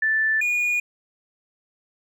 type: tone pair in turn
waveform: sine / triangle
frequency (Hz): 1760 / 2444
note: A6 / D#7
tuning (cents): 0 / -32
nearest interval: tritone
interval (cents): 568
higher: second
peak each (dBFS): -18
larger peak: neither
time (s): 0.02-0.41 / 0.41-0.8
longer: neither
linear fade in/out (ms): 5
effects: none